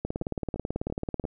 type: two click trains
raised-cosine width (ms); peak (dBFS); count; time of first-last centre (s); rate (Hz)
2; -16 / -23; 23 / 4; 0.05-1.252 / 0.22-1.24; 18.3 / 2.94
effects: none